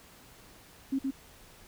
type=tone with echo; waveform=sine; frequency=269.2 Hz; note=C4; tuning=49 cents sharp; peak=-26 dBFS; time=0.92-0.99 s; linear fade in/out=10 ms; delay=120 ms; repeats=1; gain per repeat=-2 dB; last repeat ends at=1.11 s; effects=pink hiss -55 dBFS RMS until 1.67 s